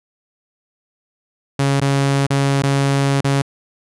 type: tone with dropouts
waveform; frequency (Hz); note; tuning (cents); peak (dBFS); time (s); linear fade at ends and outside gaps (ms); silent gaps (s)
sawtooth; 138.59; C#3; 0; -10; 1.59-3.42; 5; 1.803-1.815 / 2.267-2.303 / 2.623-2.635 / 3.209-3.244
effects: resampled to 24000 Hz